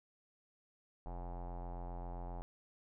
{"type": "tone with low-pass filter", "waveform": "square", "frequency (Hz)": 43.77, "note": "F1", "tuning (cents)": 5, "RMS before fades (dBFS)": -44, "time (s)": [1.06, 2.42], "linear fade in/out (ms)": 0, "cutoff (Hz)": 810, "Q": 5, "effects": []}